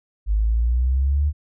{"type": "exponential sweep", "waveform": "sine", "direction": "up", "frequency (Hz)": [50.5, 75.5], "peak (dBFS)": -16, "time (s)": [0.26, 1.33], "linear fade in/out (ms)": 50, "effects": []}